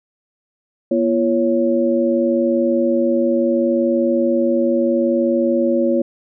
sine tone cluster, 240.5 / 341.2 / 554 Hz, B3 / F4 / C#5, -46 / -40 / -1 cents, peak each -18 dBFS, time 0.91-6.02 s, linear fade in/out 5 ms, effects none

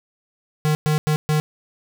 square tone bursts at uneven times, 152.7 Hz, D#3, 32 cents flat, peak -17 dBFS, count 4, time 0.65-0.75 / 0.86-0.98 / 1.07-1.16 / 1.29-1.4 s, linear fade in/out 0 ms, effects none

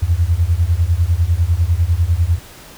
sine beating tone pair, 80.4 / 90.4 Hz, E2 / F#2, -43 / -40 cents, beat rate 10 Hz, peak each -15 dBFS, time 0.02-2.39 s, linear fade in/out 10 ms, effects pink hiss -39 dBFS RMS until 2.77 s

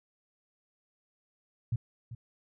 sine tone with echo, 116.54 Hz, A#2, in tune, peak -26 dBFS, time 1.72-1.76 s, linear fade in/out 5 ms, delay 390 ms, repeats 1, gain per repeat -13 dB, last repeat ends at 2.15 s, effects none

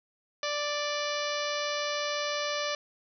harmonic tone, 587.3 Hz, D5, in tune, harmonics 1 / 2 / 3 / 4 / 5 / 6 / 7 / 8 / 9 / 10, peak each -33 / -36 / -38 / -39 / -40 / -41 / -41 / -42 / -43 / -43 dBFS, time 0.43-2.75 s, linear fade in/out 2 ms, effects none

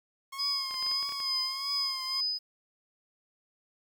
sawtooth tone with vibrato, 1082 Hz, C#6, 42 cents flat, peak -35 dBFS, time 0.32-2.21 s, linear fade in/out 10 ms, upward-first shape triangle, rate 1.6 Hz, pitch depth 63 cents each way
sine tone with tremolo, 5000 Hz, D#8, 8 cents sharp, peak -27 dBFS, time 0.38-2.39 s, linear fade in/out 20 ms, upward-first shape sine, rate 2.3 Hz, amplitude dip 60%
clicks, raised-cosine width 0.3 ms, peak -30 dBFS, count 9, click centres 0.71 / 0.742 / 0.826 / 0.865 / 0.915 / 1.028 / 1.092 / 1.122 / 1.202 s
effects 10-bit

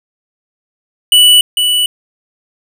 square tone with echo, 2960 Hz, F#7, in tune, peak -4 dBFS, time 1.12-1.41 s, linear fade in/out 2 ms, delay 450 ms, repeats 1, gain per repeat -6 dB, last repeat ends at 1.86 s, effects none

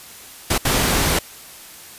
pink noise bursts at uneven times, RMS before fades -18 dBFS, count 2, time 0.5-0.58 / 0.65-1.19 s, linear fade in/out 5 ms, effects white hiss -40 dBFS RMS until 1.98 s + resampled to 32000 Hz

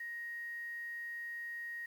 sine tone with quantisation, 1875 Hz, A#6, 10 cents sharp, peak -40 dBFS, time 0-1.86 s, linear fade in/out 5 ms, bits 10, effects none

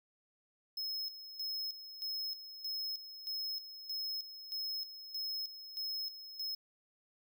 square tone with tremolo, 5170 Hz, E8, 34 cents flat, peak -37 dBFS, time 0.77-6.55 s, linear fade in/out 5 ms, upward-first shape square, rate 1.6 Hz, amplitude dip 70%, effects 13-bit

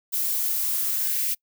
violet noise with high-pass filter sweep, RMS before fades -25 dBFS, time 0.12-1.35 s, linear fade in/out 20 ms, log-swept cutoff 430 to 2300 Hz, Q 2.4, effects noise-tail reverb RT60 0.1 s tail -26 dB re dry

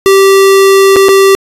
square tone with dropouts, 389.6 Hz, G4, 11 cents flat, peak -3 dBFS, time 0.06-1.35 s, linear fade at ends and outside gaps 0 ms, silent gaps 0.96-0.965 / 1.085-1.09 s, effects resampled to 32000 Hz

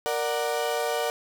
35% pulse chord, Bb augmented, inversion none, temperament equal with one note detuned, 466.2 / 591.4 / 740 Hz, Bb4 / D5 / F#5, 0 / +12 / 0 cents, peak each -27 / -28 / -29 dBFS, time 0.06-1.1 s, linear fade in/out 0 ms, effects none

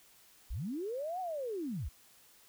sine linear two-way sweep, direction up then down, 32.2 to 761 to 44.05 Hz, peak -35 dBFS, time 0.5-1.89 s, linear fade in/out 10 ms, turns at 1.2 s, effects white hiss -62 dBFS RMS until 2.48 s

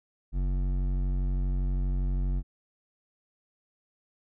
sine tone with hard clipping, 46.25 Hz, F#1, in tune, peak -27 dBFS, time 0.32-2.43 s, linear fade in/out 50 ms, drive 11 dB, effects none

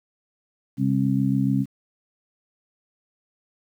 harmonic tone, 67 Hz, C2, 42 cents sharp, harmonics 2 / 3 / 4, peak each -23 / -23 / -23 dBFS, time 0.77-1.66 s, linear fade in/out 50 ms, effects 9-bit

